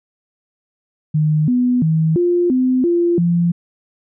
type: tone with pitch steps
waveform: sine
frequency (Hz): 153.4 / 247.9 / 159.5 / 350.9 / 255.9 / 345 / 171.9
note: D#3 / B3 / D#3 / F4 / C4 / F4 / F3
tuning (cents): -24 / +7 / +43 / +8 / -38 / -21 / -27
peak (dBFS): -12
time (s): 1.14-3.52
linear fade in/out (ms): 10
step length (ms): 340
effects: none